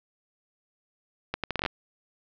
accelerating click train, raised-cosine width 0.3 ms, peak -12 dBFS, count 9, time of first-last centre 1.34-1.661 s, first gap 97 ms, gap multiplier 0.72, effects low-pass 5000 Hz 12 dB/octave

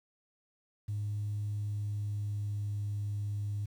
sine tone with pitch glide, 103.83 to 102.82 Hz, G#2 to G#2, 0 to -17 cents, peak -31 dBFS, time 0.88-3.66 s, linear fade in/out 10 ms, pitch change -17 cents, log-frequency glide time 1.46-2.82 s, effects tanh soft clip ceiling -28 dBFS + 10-bit

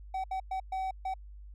triangle tone bursts at uneven times, 760 Hz, F#5, 46 cents sharp, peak -29 dBFS, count 5, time 0.14-0.24 / 0.31-0.4 / 0.51-0.6 / 0.72-0.91 / 1.05-1.14 s, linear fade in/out 5 ms, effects added 50 Hz sine -45 dBFS peak until 1.54 s

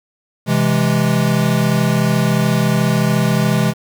square chord, C augmented, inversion none, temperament equal, 130.81 / 164.81 / 207.7 Hz, C3 / E3 / G#3, 0 / 0 / 0 cents, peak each -18 dBFS, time 0.46-3.74 s, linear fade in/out 50 ms, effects 7-bit

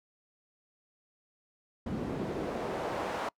pink noise with band-pass filter sweep, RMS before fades -35 dBFS, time 1.86-3.29 s, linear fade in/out 5 ms, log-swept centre 230 to 880 Hz, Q 1.2, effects noise-tail reverb RT60 0.1 s tail -26 dB re dry

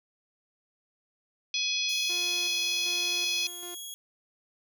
harmonic tone, 841 Hz, G#5, 22 cents sharp, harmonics 3 / 4 / 5 / 6 / 7, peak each -32 / -31 / -34 / -35 / -36 dBFS, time 1.54-3.47 s, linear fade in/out 2 ms
15% pulse tone, 3322 Hz, G#7, in tune, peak -31 dBFS, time 1.89-3.94 s, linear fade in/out 0 ms
sawtooth tone with tremolo, 351.9 Hz, F4, 13 cents sharp, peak -38 dBFS, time 2.09-3.75 s, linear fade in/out 10 ms, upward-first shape square, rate 1.3 Hz, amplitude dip 55%
effects none

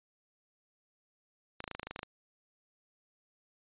clicks, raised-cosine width 0.3 ms, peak -23 dBFS, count 12, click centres 1.604 / 1.641 / 1.678 / 1.713 / 1.75 / 1.796 / 1.831 / 1.87 / 1.91 / 1.961 / 1.992 / 2.031 s, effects resampled to 8000 Hz

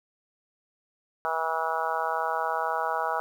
harmonic tone, 162 Hz, E3, 30 cents flat, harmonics 3 / 4 / 5 / 6 / 7 / 8 / 9, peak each -36 / -33 / -31 / -32 / -35 / -33 / -35 dBFS, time 1.25-3.2 s, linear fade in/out 0 ms, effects 9-bit

